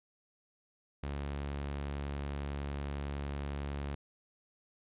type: tone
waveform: sawtooth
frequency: 70.9 Hz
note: C#2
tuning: 40 cents sharp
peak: -32 dBFS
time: 1.03-3.95 s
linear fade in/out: 5 ms
effects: resampled to 8000 Hz